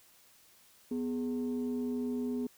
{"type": "tone pair together", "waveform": "sine", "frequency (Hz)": [247.7, 416.1], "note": ["B3", "G#4"], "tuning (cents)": [5, 3], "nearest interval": "major sixth", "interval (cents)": 898, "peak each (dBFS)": [-31, -37], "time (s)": [0.91, 2.47], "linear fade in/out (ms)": 5, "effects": ["tanh soft clip ceiling -27 dBFS", "white hiss -62 dBFS RMS until 2.57 s"]}